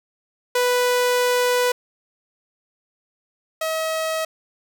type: tone pair in turn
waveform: sawtooth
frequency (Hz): 493.9 / 639.5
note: B4 / D#5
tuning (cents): 0 / +47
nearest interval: major third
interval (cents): 447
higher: second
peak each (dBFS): -13 / -18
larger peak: first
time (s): 0.55-1.72 / 3.61-4.25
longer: first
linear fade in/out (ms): 5
effects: none